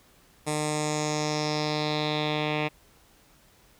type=tone with low-pass filter sweep; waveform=10% pulse; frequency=151.4 Hz; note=D#3; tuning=47 cents flat; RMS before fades=-28 dBFS; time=0.46-2.69 s; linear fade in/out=20 ms; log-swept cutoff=9200 to 2800 Hz; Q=3.7; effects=pink hiss -59 dBFS RMS until 3.79 s